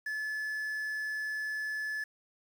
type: tone with quantisation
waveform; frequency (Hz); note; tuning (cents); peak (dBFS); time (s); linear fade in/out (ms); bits
triangle; 1725; A6; -35; -31; 0.06-2.04; 5; 9
effects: none